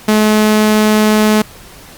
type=tone; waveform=sawtooth; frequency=214.1 Hz; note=A3; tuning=47 cents flat; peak=-4 dBFS; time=0.08-1.42 s; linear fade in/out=5 ms; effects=pink hiss -37 dBFS RMS until 1.97 s + Opus 48 kbps